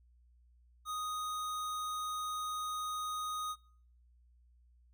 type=tone; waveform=square; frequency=1244.5 Hz; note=D#6; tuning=in tune; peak=-37 dBFS; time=0.85-3.56 s; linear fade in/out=50 ms; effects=noise-tail reverb RT60 0.6 s tail -24 dB re dry + added 60 Hz sine -62 dBFS peak until 4.93 s